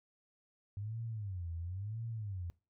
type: tone with vibrato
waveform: sine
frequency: 98 Hz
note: G2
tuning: in tune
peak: -38 dBFS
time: 0.77-2.5 s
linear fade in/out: 0 ms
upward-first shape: sine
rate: 0.97 Hz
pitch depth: 280 cents each way
effects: noise-tail reverb RT60 0.3 s tail -21 dB re dry